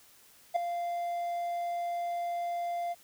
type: tone with ADSR envelope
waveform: triangle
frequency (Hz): 694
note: F5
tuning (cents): -11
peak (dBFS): -19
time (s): 0.54-2.95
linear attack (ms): 22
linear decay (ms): 4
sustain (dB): -10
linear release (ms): 33
effects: white hiss -59 dBFS RMS until 3.03 s